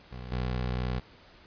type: tone with level steps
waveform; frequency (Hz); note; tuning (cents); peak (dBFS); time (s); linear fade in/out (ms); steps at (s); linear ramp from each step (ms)
20% pulse; 62.1; B1; +10; -34 / -24; 0.11-1; 10; 0.32; 2
effects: pink hiss -55 dBFS RMS until 1.46 s + resampled to 11025 Hz